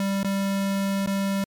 square tone with dropouts, 196.4 Hz, G3, 4 cents sharp, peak -23 dBFS, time 0-1.44 s, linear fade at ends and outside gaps 2 ms, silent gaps 0.232-0.245 / 1.062-1.073 s, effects MP3 96 kbps

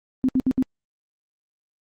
sine tone bursts, 259.3 Hz, C4, 15 cents flat, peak -16 dBFS, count 4, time 0.24-0.625 s, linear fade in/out 0 ms, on 46 ms, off 67 ms, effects Opus 24 kbps

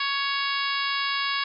harmonic tone, 557 Hz, C#5, 8 cents sharp, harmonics 2 / 3 / 4 / 5 / 6 / 7 / 8 / 9, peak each -29 / -31 / -32 / -33 / -34 / -34 / -35 / -36 dBFS, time 0-1.44 s, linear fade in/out 5 ms, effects none

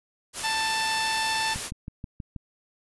white noise, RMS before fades -32 dBFS, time 0.33-1.71 s, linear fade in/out 50 ms
harmonic tone, 885 Hz, A5, 10 cents sharp, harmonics 1 / 2 / 3 / 4 / 5 / 6, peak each -28 / -31 / -33 / -34 / -35 / -36 dBFS, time 0.43-1.55 s, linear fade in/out 20 ms
click train, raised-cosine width 5 ms, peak -23 dBFS, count 6, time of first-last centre 1.56-2.363 s, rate 6.23 Hz
effects resampled to 24000 Hz

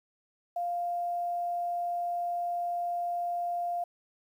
sine tone, 698.5 Hz, F5, in tune, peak -29 dBFS, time 0.56-3.84 s, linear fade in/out 5 ms, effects 10-bit

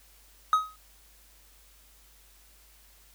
triangle tone with exponential decay, 1264 Hz, D#6, 27 cents sharp, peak -14 dBFS, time 0.53-0.76 s, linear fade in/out 1 ms, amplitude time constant 48 ms, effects added 50 Hz sine -59 dBFS peak until 3.14 s + white hiss -59 dBFS RMS until 3.14 s

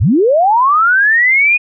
sine linear sweep, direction up, 65.41 to 2489 Hz, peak -7 dBFS, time 0-1.58 s, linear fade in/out 20 ms, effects none

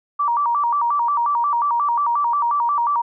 sine tone with vibrato, 1046.5 Hz, C6, in tune, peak -16 dBFS, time 0.19-3.02 s, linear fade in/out 10 ms, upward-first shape square, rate 5.6 Hz, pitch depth 180 cents each way, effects none

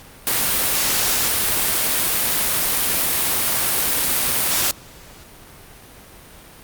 white noise, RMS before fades -19 dBFS, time 0.27-4.71 s, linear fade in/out 0 ms, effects pink hiss -43 dBFS RMS until 6.63 s + Opus 48 kbps

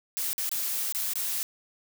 blue noise with dropouts, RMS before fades -30 dBFS, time 0.17-1.43 s, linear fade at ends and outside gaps 0 ms, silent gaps 0.331-0.38 / 0.492-0.515 / 0.924-0.948 / 1.135-1.156 s, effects none

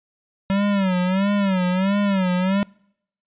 square tone with vibrato, 191.6 Hz, G3, 39 cents flat, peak -18 dBFS, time 0.5-2.63 s, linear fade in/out 0 ms, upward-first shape sine, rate 1.5 Hz, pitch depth 110 cents each way, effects noise-tail reverb RT60 0.7 s tail -26 dB re dry + resampled to 8000 Hz

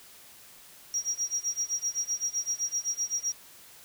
sine tone with tremolo, 5690 Hz, F8, 31 cents sharp, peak -24 dBFS, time 0.94-3.32 s, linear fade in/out 0 ms, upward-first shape sine, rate 7.8 Hz, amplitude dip 95%, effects tanh soft clip ceiling -21 dBFS + white hiss -52 dBFS RMS until 3.84 s

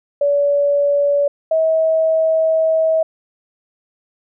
sine tone pair in turn, 572 / 642 Hz, D5 / E5, -46 / -46 cents, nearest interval major second, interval 200 cents, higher second, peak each -12 dBFS, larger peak neither, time 0.21-1.28 / 1.51-3.03 s, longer second, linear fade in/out 5 ms, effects none

